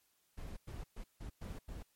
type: noise bursts at uneven times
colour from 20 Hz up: brown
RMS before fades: -45 dBFS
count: 6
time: 0.37-0.57 / 0.67-0.84 / 0.96-1.04 / 1.2-1.3 / 1.41-1.59 / 1.68-1.83 s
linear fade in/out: 10 ms
effects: white hiss -75 dBFS RMS until 1.95 s + MP3 64 kbps